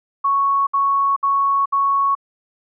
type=tone bursts; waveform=sine; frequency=1108.7 Hz; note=C#6; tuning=in tune; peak=-14 dBFS; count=4; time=0.24-2.152 s; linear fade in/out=10 ms; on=430 ms; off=64 ms; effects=none